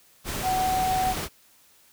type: tone in noise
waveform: sine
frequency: 748 Hz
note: F#5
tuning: 19 cents sharp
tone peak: -22 dBFS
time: 0.42-1.15 s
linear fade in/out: 50 ms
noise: pink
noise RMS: -31 dBFS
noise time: 0.24-1.29 s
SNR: +6 dB
effects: white hiss -58 dBFS RMS until 1.92 s